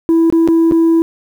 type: tone with dropouts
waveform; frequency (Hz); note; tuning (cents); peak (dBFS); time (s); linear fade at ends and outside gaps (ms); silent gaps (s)
sine; 329.6; E4; 0; -5; 0.09-1.02; 0; 0.301-0.325 / 0.476-0.486 / 0.712-0.721
effects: tanh soft clip ceiling -6 dBFS + 7-bit